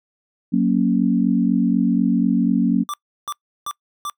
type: chord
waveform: sine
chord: F# major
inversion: none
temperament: equal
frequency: 185 / 233.1 / 277.2 Hz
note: F#3 / A#3 / C#4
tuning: 0 / 0 / 0 cents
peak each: -19 / -18 / -20 dBFS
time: 0.52-2.84 s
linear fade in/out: 20 ms
type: tone bursts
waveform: square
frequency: 1174.7 Hz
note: D6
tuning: in tune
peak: -25 dBFS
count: 4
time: 2.89-4.098 s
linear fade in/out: 0 ms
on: 47 ms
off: 340 ms
effects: noise-tail reverb RT60 0.1 s tail -24 dB re dry